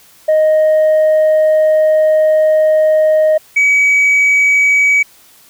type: tone pair in turn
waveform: sine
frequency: 622.3 / 2273 Hz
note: D#5 / C#7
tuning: 0 / +43 cents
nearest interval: octave + minor seventh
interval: 2243 cents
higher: second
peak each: -5 dBFS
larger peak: neither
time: 0.28-3.38 / 3.56-5.03 s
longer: first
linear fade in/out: 10 ms
effects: tanh soft clip ceiling -6 dBFS + white hiss -45 dBFS RMS until 5.49 s